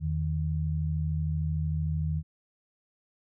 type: tone pair together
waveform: sine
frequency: 82.32 / 155.56 Hz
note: E2 / D#3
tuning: -2 / 0 cents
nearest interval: major seventh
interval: 1102 cents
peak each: -29 / -29 dBFS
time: 0-2.23 s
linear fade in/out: 50 ms
effects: none